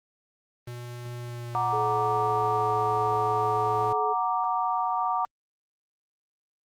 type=tone with pitch glide; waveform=square; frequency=121 to 112.9 Hz; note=B2 to A2; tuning=-35 to +45 cents; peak=-35 dBFS; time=0.67-3.93 s; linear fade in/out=5 ms; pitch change=-120 cents; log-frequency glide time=1.17-2.69 s
type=chord; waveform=sine; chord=Gb augmented; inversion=none; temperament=equal; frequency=740 / 932.3 / 1174.7 Hz; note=Gb5 / Bb5 / D6; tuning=0 / 0 / 0 cents; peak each=-28 dBFS; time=1.55-5.25 s; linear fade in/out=0 ms
type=tone; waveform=sine; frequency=430.4 Hz; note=A4; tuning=38 cents flat; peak=-29 dBFS; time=1.72-4.14 s; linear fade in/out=20 ms
effects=Opus 32 kbps